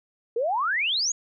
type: exponential sweep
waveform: sine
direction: up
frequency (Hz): 440 to 6920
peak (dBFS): -22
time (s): 0.36-1.12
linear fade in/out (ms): 5
effects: none